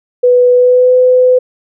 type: tone with pitch glide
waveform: sine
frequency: 494.2 to 504.9 Hz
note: B4 to B4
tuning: +1 to +38 cents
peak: -4 dBFS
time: 0.23-1.39 s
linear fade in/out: 10 ms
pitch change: +37 cents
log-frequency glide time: 0.53-0.95 s
effects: none